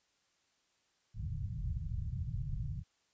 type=low-pass noise; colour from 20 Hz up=white; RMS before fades=-38 dBFS; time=1.14-2.84 s; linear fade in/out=50 ms; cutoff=150 Hz; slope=48 dB/octave; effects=white hiss -75 dBFS RMS until 3.13 s + resampled to 16000 Hz